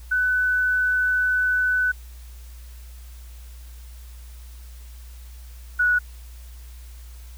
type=tone pair in turn; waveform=sine; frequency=1499 / 1469.8 Hz; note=F#6 / F#6; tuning=+22 / -12 cents; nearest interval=unison; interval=34 cents; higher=first; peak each=-18 / -16 dBFS; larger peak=second; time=0.11-1.92 / 5.79-5.99 s; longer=first; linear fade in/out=10 ms; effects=added 60 Hz sine -38 dBFS peak until 7.37 s + white hiss -52 dBFS RMS until 7.37 s